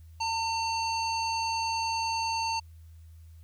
square tone with low-pass filter, 905 Hz, A5, 48 cents sharp, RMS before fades -30 dBFS, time 0.2-2.6 s, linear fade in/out 10 ms, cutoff 5300 Hz, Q 3.5, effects added 81 Hz sine -47 dBFS peak until 3.43 s + white hiss -69 dBFS RMS until 3.43 s

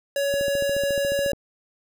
square tone, 561 Hz, C#5, 21 cents sharp, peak -22 dBFS, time 0.16-1.32 s, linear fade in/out 2 ms
click train, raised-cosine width 2 ms, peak -20 dBFS, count 15, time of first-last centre 0.34-1.333 s, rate 14.1 Hz
effects none

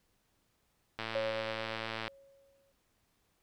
click train, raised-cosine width 0.3 ms, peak -21 dBFS, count 123, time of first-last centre 0.99-2.079 s, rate 112 Hz
sine tone with exponential decay, 551 Hz, C#5, 11 cents flat, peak -30 dBFS, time 1.15-2.72 s, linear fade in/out 5 ms, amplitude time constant 340 ms
effects pink hiss -75 dBFS RMS until 3.42 s

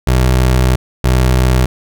25% pulse tone pair in turn, 63.3 / 63.3 Hz, B1 / B1, +43 / +43 cents, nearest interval unison, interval 0 cents, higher neither, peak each -5 dBFS, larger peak neither, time 0.07-0.76 / 1.04-1.66 s, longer first, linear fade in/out 5 ms, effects none

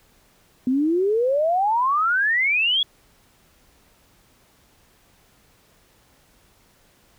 sine exponential sweep, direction up, 246.9 to 3414 Hz, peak -17 dBFS, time 0.67-2.83 s, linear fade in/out 2 ms, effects pink hiss -58 dBFS RMS until 7.18 s

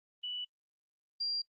sine tone pair in turn, 2960 / 4759 Hz, F#7 / D8, 0 / +22 cents, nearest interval minor sixth, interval 822 cents, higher second, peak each -36 / -32 dBFS, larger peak second, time 0.23-0.45 / 1.2-1.42 s, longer neither, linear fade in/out 10 ms, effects noise-tail reverb RT60 0.1 s tail -26 dB re dry + Opus 24 kbps

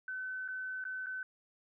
sine tone with dropouts, 1518 Hz, F#6, 44 cents sharp, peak -37 dBFS, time 0.08-1.23 s, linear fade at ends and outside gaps 2 ms, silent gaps 0.479-0.485 / 0.841-0.851 / 1.061-1.067 s, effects none

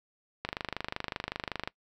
click train, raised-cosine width 0.3 ms, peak -16 dBFS, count 32, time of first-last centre 0.45-1.675 s, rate 25.3 Hz, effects noise-tail reverb RT60 0.1 s tail -22 dB re dry

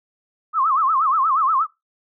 sine tone with vibrato, 1174.7 Hz, D6, in tune, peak -15 dBFS, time 0.53-1.67 s, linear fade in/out 50 ms, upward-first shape sine, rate 8.4 Hz, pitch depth 210 cents each way, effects noise-tail reverb RT60 0.2 s tail -21 dB re dry

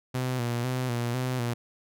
sawtooth tone with vibrato, 123.47 Hz, B2, in tune, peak -23 dBFS, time 0.14-1.54 s, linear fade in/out 10 ms, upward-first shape square, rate 2 Hz, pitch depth 57 cents each way, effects none

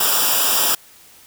white noise with comb filter, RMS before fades -17 dBFS, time 0-0.75 s, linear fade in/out 5 ms, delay 0.47 ms, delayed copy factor -0.85, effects white hiss -47 dBFS RMS until 1.26 s

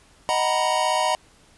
square chord, B major seventh, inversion first, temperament equal with one note detuned, 622.3 / 744.7 / 932.3 / 987.8 Hz, D#5 / F#5 / A#5 / B5, 0 / +11 / 0 / 0 cents, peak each -26 dBFS, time 0.29-1.15 s, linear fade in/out 0 ms, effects pink hiss -55 dBFS RMS until 1.57 s + resampled to 24000 Hz

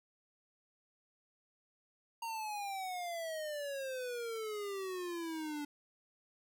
square exponential sweep, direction down, 930 to 289.4 Hz, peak -39 dBFS, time 2.22-5.65 s, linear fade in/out 5 ms, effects none

